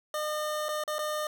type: tone with dropouts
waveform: 25% pulse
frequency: 607 Hz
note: D#5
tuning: 43 cents flat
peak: -26 dBFS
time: 0.14-1.27 s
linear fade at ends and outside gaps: 2 ms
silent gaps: 0.685-0.689 / 0.838-0.877 / 0.984-0.99 s
effects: none